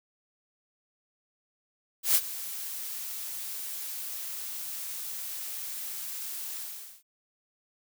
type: noise with ADSR envelope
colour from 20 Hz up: blue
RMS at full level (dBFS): -21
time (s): 2.03-7.03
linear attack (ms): 120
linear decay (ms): 53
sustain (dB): -16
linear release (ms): 460
effects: none